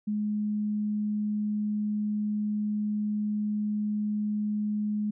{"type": "tone", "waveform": "sine", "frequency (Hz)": 210, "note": "G#3", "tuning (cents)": 19, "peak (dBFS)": -26, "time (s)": [0.07, 5.11], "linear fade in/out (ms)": 10, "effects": []}